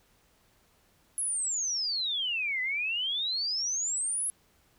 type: exponential two-way sweep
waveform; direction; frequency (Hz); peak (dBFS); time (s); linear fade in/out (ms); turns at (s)
sine; down then up; 11000 to 1989 to 11000; -28; 1.18-4.3; 0; 2.61
effects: pink hiss -66 dBFS RMS until 4.78 s